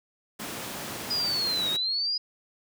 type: noise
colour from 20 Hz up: pink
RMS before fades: -35 dBFS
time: 0.39-1.77 s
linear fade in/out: 10 ms
type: linear two-way sweep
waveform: sine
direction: down then up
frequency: 4978 to 3729 to 4978 Hz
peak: -25 dBFS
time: 1.1-2.18 s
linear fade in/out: 10 ms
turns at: 1.71 s
effects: high-pass 150 Hz 12 dB/octave